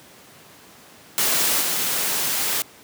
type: noise with level steps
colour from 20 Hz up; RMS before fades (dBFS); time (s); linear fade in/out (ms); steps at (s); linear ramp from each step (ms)
white; -20 / -23; 1.18-2.62; 0; 1.6; 20
effects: pink hiss -47 dBFS RMS until 2.83 s + high-pass 150 Hz 12 dB/octave